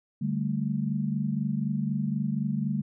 sine chord, D suspended fourth, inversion none, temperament equal, 146.83 / 196 / 220 Hz, D3 / G3 / A3, 0 / 0 / 0 cents, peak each -30 dBFS, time 0.21-2.82 s, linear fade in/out 10 ms, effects none

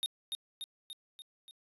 square tone with echo, 3695 Hz, A#7, 16 cents flat, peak -31 dBFS, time 0.03-0.06 s, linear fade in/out 0 ms, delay 290 ms, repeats 5, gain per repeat -4 dB, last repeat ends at 1.51 s, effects resampled to 32000 Hz

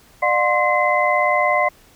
sine tone cluster, 600 / 717 / 1051 / 2046 Hz, D5 / F5 / C6 / C7, +37 / +45 / +7 / -39 cents, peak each -20 dBFS, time 0.22-1.69 s, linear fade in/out 10 ms, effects pink hiss -51 dBFS RMS until 1.95 s

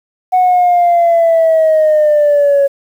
sine linear sweep, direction down, 740 to 554.4 Hz, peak -5 dBFS, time 0.32-2.68 s, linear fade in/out 20 ms, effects tanh soft clip ceiling -4 dBFS + 7-bit

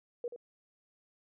sine tone with echo, 481.1 Hz, B4, 45 cents flat, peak -33 dBFS, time 0.24-0.28 s, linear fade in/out 2 ms, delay 82 ms, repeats 1, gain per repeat -9 dB, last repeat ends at 0.362 s, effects none

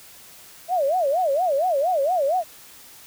sine tone with vibrato, 637 Hz, D#5, 41 cents sharp, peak -18 dBFS, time 0.68-2.44 s, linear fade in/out 50 ms, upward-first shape sine, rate 4.3 Hz, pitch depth 280 cents each way, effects white hiss -46 dBFS RMS until 3.06 s

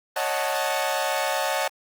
sawtooth chord, D# half-diminished seventh, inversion third, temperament equal, 554.4 / 622.3 / 740 / 880 Hz, C#5 / D#5 / F#5 / A5, 0 / 0 / 0 / 0 cents, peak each -25 dBFS, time 0.16-1.68 s, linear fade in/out 5 ms, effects Opus 24 kbps

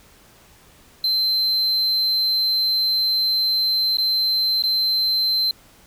triangle tone with dropouts, 4100 Hz, C8, 36 cents flat, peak -16 dBFS, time 1.04-5.51 s, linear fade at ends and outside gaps 2 ms, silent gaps 3.971-3.983 / 4.624-4.637 s, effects pink hiss -51 dBFS RMS until 5.86 s

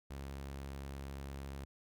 sawtooth tone, 68.7 Hz, C#2, 15 cents flat, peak -39 dBFS, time 0.1-1.65 s, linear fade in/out 10 ms, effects none

